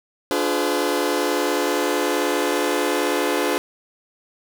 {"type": "chord", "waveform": "sawtooth", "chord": "D diminished seventh", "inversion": "none", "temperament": "just", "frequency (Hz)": [293.7, 352.4, 422.9, 507.5], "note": ["D4", "F4", "Ab4", "Cb5"], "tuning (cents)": [0, 16, 31, 47], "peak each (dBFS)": -21, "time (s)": [0.31, 3.58], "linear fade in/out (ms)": 0, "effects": []}